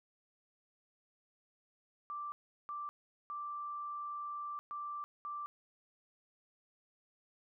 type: tone bursts at uneven times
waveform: sine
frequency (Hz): 1174.7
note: D6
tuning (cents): 0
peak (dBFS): -39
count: 5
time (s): 2.1-2.32 / 2.69-2.89 / 3.3-4.59 / 4.71-5.04 / 5.25-5.46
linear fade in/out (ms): 0
effects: none